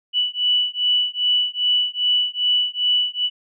sine beating tone pair, 2960 / 2962.5 Hz, F#7 / F#7, 0 / +1 cents, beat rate 2.5 Hz, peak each -20 dBFS, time 0.13-3.3 s, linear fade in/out 50 ms, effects none

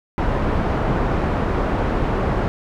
pink low-pass noise, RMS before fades -20 dBFS, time 0.18-2.48 s, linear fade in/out 0 ms, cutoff 1200 Hz, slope 12 dB/octave, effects none

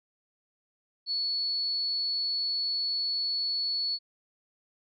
sine tone, 4412 Hz, C#8, 9 cents flat, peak -27 dBFS, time 1.06-3.99 s, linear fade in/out 50 ms, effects none

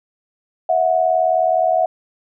sine tone pair together, 649 / 728.5 Hz, E5 / F#5, -27 / -27 cents, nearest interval major second, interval 200 cents, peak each -16 dBFS, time 0.69-1.86 s, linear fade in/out 5 ms, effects none

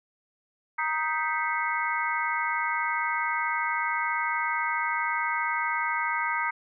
harmonic tone with a mistuned harmonic, 312.3 Hz, D#4, 7 cents sharp, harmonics 3 / 4 / 5 / 6 / 7, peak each -30 / -31 / -32 / -33 / -33 dBFS, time 0.78-6.51 s, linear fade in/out 10 ms, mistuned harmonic 6, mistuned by +100 cents, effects none

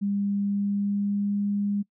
sine tone with pitch glide, 201 to 203 Hz, G3 to G#3, +44 to -39 cents, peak -23 dBFS, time 0.01-1.83 s, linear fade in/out 20 ms, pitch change +17 cents, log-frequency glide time 0.35-1.42 s, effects noise-tail reverb RT60 0.1 s tail -24 dB re dry

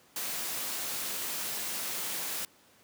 white noise, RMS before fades -35 dBFS, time 0.16-2.45 s, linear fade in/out 2 ms, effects pink hiss -61 dBFS RMS until 2.83 s + high-pass 150 Hz 12 dB/octave

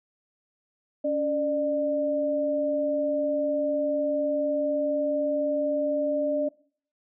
sine tone pair together, 282.2 / 598 Hz, C#4 / D5, +31 / +31 cents, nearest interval octave + minor second, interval 1300 cents, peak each -29 / -24 dBFS, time 1.04-6.49 s, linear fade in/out 10 ms, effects noise-tail reverb RT60 0.5 s tail -21 dB re dry

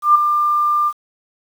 sine tone with ADSR envelope, 1194 Hz, D6, 28 cents sharp, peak -5 dBFS, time 0.02-0.93 s, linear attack 130 ms, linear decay 10 ms, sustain -8 dB, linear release 58 ms, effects 7-bit

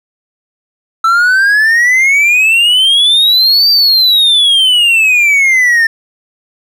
triangle exponential two-way sweep, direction up then down, 1318.5 to 4699 to 1790 Hz, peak -4 dBFS, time 1.04-5.87 s, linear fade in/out 5 ms, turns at 3.7 s, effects none

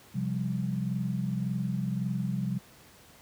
sine chord, C suspended fourth, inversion none, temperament just, 130.81 / 174.42 / 196.22 Hz, C3 / F3 / G3, 0 / -2 / +2 cents, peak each -32 / -33 / -32 dBFS, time 0.14-2.59 s, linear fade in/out 20 ms, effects pink hiss -55 dBFS RMS until 3.21 s + high-pass 60 Hz 12 dB/octave

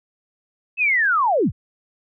sine linear sweep, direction down, 2642 to 37.74 Hz, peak -15 dBFS, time 0.77-1.52 s, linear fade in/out 50 ms, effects none

